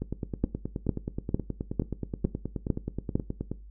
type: two click trains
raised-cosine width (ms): 3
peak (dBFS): -18 / -11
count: 34 / 7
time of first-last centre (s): 0.02-3.516 / 0.44-3.155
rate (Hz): 9.44 / 2.21
effects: noise-tail reverb RT60 0.3 s tail -18 dB re dry + added 50 Hz sine -44 dBFS peak until 3.7 s